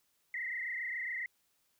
sine tone with frequency modulation, 1975.5 Hz, B6, in tune, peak -35 dBFS, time 0.34-1.26 s, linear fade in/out 2 ms, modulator 27.2 Hz, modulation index 4.1, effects white hiss -75 dBFS RMS until 1.79 s

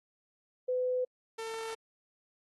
sine / sawtooth tone pair in turn, 504 / 449 Hz, B4 / A4, +35 / +35 cents, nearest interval major second, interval 200 cents, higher first, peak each -28 / -33 dBFS, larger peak first, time 0.68-1.05 / 1.38-1.75 s, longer neither, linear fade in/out 10 ms, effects AAC 32 kbps

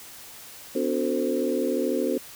sine tone cluster, 252.5 / 292.6 / 366 / 448.3 / 521 Hz, B3 / D4 / F#4 / A4 / C5, +39 / -6 / -19 / +32 / -7 cents, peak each -29 dBFS, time 0.75-2.18 s, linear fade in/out 5 ms, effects white hiss -44 dBFS RMS until 2.35 s

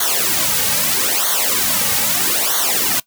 white noise with flanger, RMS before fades -17 dBFS, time 0-3 s, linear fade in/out 5 ms, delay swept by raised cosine 0.39 to 2.99 ms, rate 0.78 Hz, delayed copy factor -0.95, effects noise-tail reverb RT60 0.1 s tail -20 dB re dry

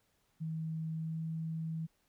sine tone with pitch glide, 160 to 161.39 Hz, D#3 to E3, +49 to -36 cents, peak -35 dBFS, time 0.4-1.87 s, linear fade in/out 20 ms, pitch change +15 cents, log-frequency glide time 0.92-1.22 s, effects pink hiss -75 dBFS RMS until 2.08 s

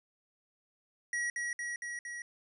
square tone with echo, 1913 Hz, A#6, 44 cents sharp, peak -32 dBFS, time 1.13-1.3 s, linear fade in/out 2 ms, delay 230 ms, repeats 4, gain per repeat -2 dB, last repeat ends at 2.22 s, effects resampled to 24000 Hz

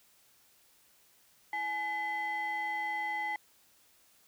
triangle ring-modulated tone, 587.3 Hz, D5, in tune, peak -27 dBFS, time 1.53-3.36 s, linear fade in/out 2 ms, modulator 1430 Hz, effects white hiss -65 dBFS RMS until 4.27 s

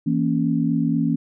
sine chord, A# diminished, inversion second, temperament equal, 164.81 / 233.1 / 277.2 Hz, E3 / A#3 / C#4, 0 / 0 / 0 cents, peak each -22 dBFS, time 0.06-1.16 s, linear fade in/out 10 ms, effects none

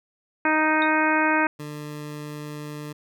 harmonic tone, 311.1 Hz, D#4, in tune, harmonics 1 / 2 / 3 / 4 / 5 / 6 / 7 / 8, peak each -24 / -28 / -24 / -29 / -24 / -30 / -30 / -30 dBFS, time 0.45-1.47 s, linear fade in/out 2 ms
sine tone with exponential decay, 3729 Hz, A#7, in tune, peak -27 dBFS, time 0.82-0.91 s, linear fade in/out 1 ms, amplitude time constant 19 ms
20% pulse tone, 149.1 Hz, D3, 27 cents sharp, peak -28 dBFS, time 1.59-2.93 s, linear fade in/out 10 ms
effects none

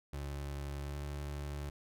30% pulse tone with pitch glide, 70.7 to 72.1 Hz, C#2 to D2, +35 to -31 cents, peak -36 dBFS, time 0.13-1.7 s, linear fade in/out 5 ms, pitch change +34 cents, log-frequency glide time 0.8-0.99 s, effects none

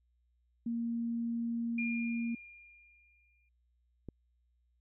sine tone, 233.1 Hz, A#3, in tune, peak -32 dBFS, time 0.66-2.35 s, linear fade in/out 5 ms
sine tone with exponential decay, 2408 Hz, D7, 43 cents sharp, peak -34 dBFS, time 1.78-3.49 s, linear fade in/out 5 ms, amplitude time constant 370 ms
click, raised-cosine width 3 ms, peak -30 dBFS, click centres 4.087 s
effects added 60 Hz sine -70 dBFS peak until 4.8 s

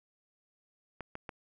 clicks, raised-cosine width 0.5 ms, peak -25 dBFS, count 3, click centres 1.007 / 1.154 / 1.292 s, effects none

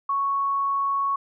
sine tone, 1108.7 Hz, C#6, in tune, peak -21 dBFS, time 0.09-1.16 s, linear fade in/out 5 ms, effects none

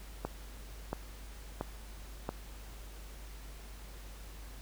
click train, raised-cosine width 1 ms, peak -20 dBFS, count 4, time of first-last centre 0.25-2.291 s, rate 1.47 Hz, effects added 50 Hz sine -46 dBFS peak until 4.61 s + pink hiss -54 dBFS RMS until 4.61 s

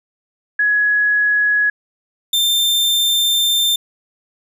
sine / 40% pulse tone pair in turn, 1679 / 3584 Hz, G#6 / A7, +18 / +31 cents, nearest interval octave + minor second, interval 1313 cents, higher second, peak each -12 / -12 dBFS, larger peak neither, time 0.59-1.7 / 2.33-3.76 s, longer second, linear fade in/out 5 ms, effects none

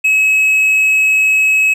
triangle tone, 2567 Hz, E7, 47 cents flat, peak -7 dBFS, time 0.04-1.74 s, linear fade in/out 10 ms, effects none

